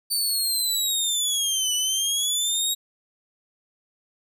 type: linear two-way sweep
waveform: 20% pulse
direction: down then up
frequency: 4583 to 2955 to 3804 Hz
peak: -16 dBFS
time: 0.1-2.75 s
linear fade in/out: 20 ms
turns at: 1.74 s
effects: none